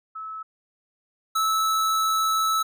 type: tone pair in turn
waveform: sine / square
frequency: 1300 / 1306.9 Hz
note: E6 / E6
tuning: -24 / -15 cents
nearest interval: unison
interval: 9 cents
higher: second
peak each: -32 / -21 dBFS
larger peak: second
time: 0.15-0.43 / 1.35-2.63 s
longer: second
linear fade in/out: 10 ms
effects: none